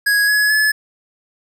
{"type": "tone with pitch steps", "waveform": "square", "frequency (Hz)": [1661.2, 1689.3, 1717.8], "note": ["G#6", "G#6", "A6"], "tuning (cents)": [0, 29, -42], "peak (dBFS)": -13, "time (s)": [0.06, 0.72], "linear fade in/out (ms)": 10, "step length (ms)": 220, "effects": []}